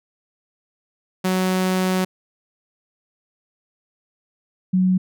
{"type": "tone pair in turn", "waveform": ["sawtooth", "sine"], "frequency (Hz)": [185.8, 185.07], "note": ["F#3", "F#3"], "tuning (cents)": [7, 1], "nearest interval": "unison", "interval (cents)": 6, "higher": "first", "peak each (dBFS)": -14, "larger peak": "neither", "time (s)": [[1.24, 2.05], [4.73, 4.98]], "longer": "first", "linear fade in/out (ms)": 10, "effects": []}